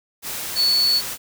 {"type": "tone in noise", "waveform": "sine", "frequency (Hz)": 4435, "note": "C#8", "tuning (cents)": 0, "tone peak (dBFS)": -15, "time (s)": [0.55, 1.02], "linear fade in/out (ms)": 50, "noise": "white", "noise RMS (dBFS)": -29, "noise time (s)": [0.22, 1.18], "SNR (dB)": 11, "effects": []}